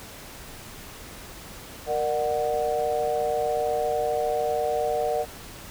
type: chord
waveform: sine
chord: Bb augmented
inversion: none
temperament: equal with one note detuned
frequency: 466.2 / 599 / 740 Hz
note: Bb4 / D5 / F#5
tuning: 0 / +34 / 0 cents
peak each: -27 dBFS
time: 1.86-5.26 s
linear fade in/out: 50 ms
effects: pink hiss -42 dBFS RMS until 5.7 s